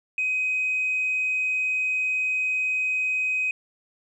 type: tone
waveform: sine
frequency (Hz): 2518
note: D#7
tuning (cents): +20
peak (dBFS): -21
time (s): 0.18-3.51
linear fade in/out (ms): 2
effects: tanh soft clip ceiling -18 dBFS